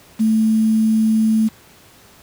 sine tone with quantisation, 220 Hz, A3, in tune, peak -12 dBFS, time 0.19-1.49 s, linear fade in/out 20 ms, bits 6, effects pink hiss -47 dBFS RMS until 2.22 s + high-pass 60 Hz 12 dB/octave

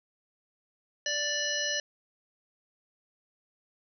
harmonic tone with a mistuned harmonic, 587.3 Hz, D5, in tune, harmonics 1 / 3 / 5 / 7 / 9 / 10, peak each -37 / -33 / -35 / -37 / -37 / -35 dBFS, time 1.06-1.8 s, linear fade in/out 2 ms, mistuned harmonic 9, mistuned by -30 cents, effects none

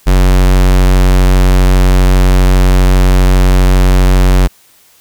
square tone, 46.25 Hz, F#1, in tune, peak -5 dBFS, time 0.06-4.48 s, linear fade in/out 20 ms, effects white hiss -46 dBFS RMS until 5 s

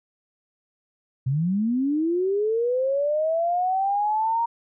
sine linear sweep, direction up, 123.47 to 940 Hz, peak -20 dBFS, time 1.26-4.46 s, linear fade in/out 10 ms, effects none

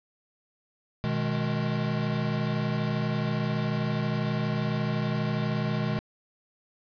square chord, G# minor, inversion first, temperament equal with one note detuned, 123.47 / 155.56 / 210.1 Hz, B2 / D#3 / G#3, 0 / 0 / +20 cents, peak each -31 dBFS, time 1.04-5.99 s, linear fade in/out 0 ms, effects resampled to 11025 Hz + 9-bit

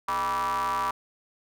square ring-modulated tone, 92 Hz, F#2, 9 cents flat, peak -23 dBFS, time 0.08-0.91 s, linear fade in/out 5 ms, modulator 1070 Hz, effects none

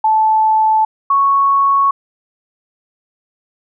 sine tone pair in turn, 873 / 1107.9 Hz, A5 / C#6, -14 / -1 cents, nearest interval major third, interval 413 cents, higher second, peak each -9 dBFS, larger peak neither, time 0.04-0.85 / 1.1-1.91 s, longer neither, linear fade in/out 5 ms, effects none

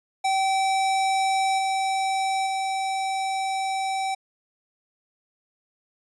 square tone with level steps, 771 Hz, G5, 29 cents flat, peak -21 / -23 / -25 dBFS, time 0.24-4.15 s, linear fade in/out 10 ms, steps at 1.58 / 2.46 s, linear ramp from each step 10 ms, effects resampled to 24000 Hz

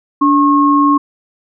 sine tone pair together, 289.4 / 1084 Hz, D4 / C#6, -25 / -39 cents, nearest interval octave + major seventh, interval 2286 cents, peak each -10 dBFS, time 0.21-0.98 s, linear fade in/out 10 ms, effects none

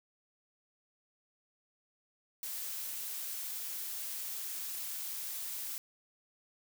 blue noise, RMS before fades -40 dBFS, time 2.43-5.78 s, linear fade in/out 0 ms, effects none

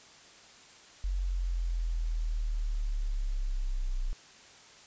sine exponential sweep, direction down, 46.25 to 30.87 Hz, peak -28 dBFS, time 1.04-4.13 s, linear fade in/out 0 ms, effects white hiss -54 dBFS RMS until 4.86 s + resampled to 16000 Hz

